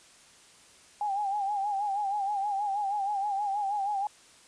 sine tone with vibrato, 808 Hz, G#5, 48 cents flat, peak -27 dBFS, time 1.01-4.07 s, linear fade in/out 2 ms, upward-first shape sine, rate 6.3 Hz, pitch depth 73 cents each way, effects white hiss -56 dBFS RMS until 4.47 s + resampled to 22050 Hz

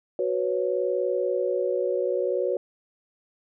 sine chord, F# suspended fourth, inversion none, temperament equal, 370 / 493.9 / 554.4 Hz, F#4 / B4 / C#5, 0 / 0 / 0 cents, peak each -27 dBFS, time 0.19-2.57 s, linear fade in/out 2 ms, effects none

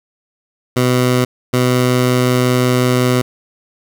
15% pulse tone bursts at uneven times, 125.5 Hz, B2, 28 cents sharp, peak -5 dBFS, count 2, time 0.76-1.25 / 1.53-3.22 s, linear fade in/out 10 ms, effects none

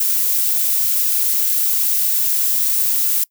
violet noise, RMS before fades -17 dBFS, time 0-3.24 s, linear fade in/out 5 ms, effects noise-tail reverb RT60 0.1 s tail -24 dB re dry

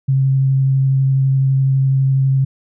sine tone with vibrato, 134.4 Hz, C3, 47 cents sharp, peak -11 dBFS, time 0.08-2.45 s, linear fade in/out 10 ms, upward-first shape sine, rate 12 Hz, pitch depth 10 cents each way, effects none

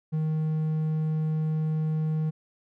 triangle tone, 156.4 Hz, D#3, 9 cents sharp, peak -22 dBFS, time 0.12-2.31 s, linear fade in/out 20 ms, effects none

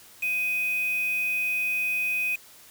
sine tone with quantisation, 2500 Hz, D#7, 8 cents sharp, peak -24 dBFS, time 0.22-2.36 s, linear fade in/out 10 ms, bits 6, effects white hiss -51 dBFS RMS until 2.7 s

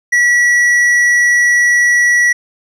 sine tone with tanh clipping, 1938 Hz, B6, 33 cents flat, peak -9 dBFS, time 0.12-2.33 s, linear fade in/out 10 ms, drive 8 dB, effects none

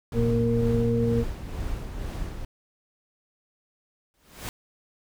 brown noise with tremolo, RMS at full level -30 dBFS, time 0.12-2.45 s, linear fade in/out 2 ms, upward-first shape sine, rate 2.1 Hz, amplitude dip 45%
harmonic tone, 116.54 Hz, A#2, in tune, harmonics 1 / 2 / 4, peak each -25 / -25 / -25 dBFS, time 0.13-1.25 s, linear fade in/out 50 ms
pink noise with exponential growth, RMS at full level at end -32 dBFS, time 4.14-4.49 s, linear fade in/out 0 ms, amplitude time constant 74 ms
effects none

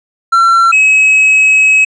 triangle tone pair in turn, 1356 / 2560 Hz, E6 / D#7, +49 / +49 cents, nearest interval major seventh, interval 1100 cents, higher second, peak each -3 dBFS, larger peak neither, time 0.32-0.72 / 0.72-1.85 s, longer second, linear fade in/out 10 ms, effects resampled to 24000 Hz

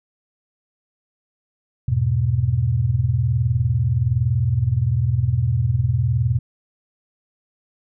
sine chord, E major, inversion none, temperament equal, 82.41 / 103.83 / 123.47 Hz, E2 / G#2 / B2, 0 / 0 / 0 cents, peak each -24 / -22 / -18 dBFS, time 1.88-6.39 s, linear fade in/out 5 ms, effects none

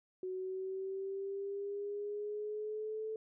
sine exponential sweep, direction up, 370 to 439.3 Hz, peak -37 dBFS, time 0.23-3.16 s, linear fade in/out 2 ms, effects none

